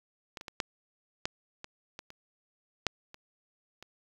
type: clicks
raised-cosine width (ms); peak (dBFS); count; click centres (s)
0.2; -23 / -25 / -23 / -12 / -13 / -24 / -24 / -29 / -9 / -29 / -29; 11; 0.372 / 0.411 / 0.482 / 0.602 / 1.255 / 1.644 / 1.991 / 2.104 / 2.867 / 3.144 / 3.826
effects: 8-bit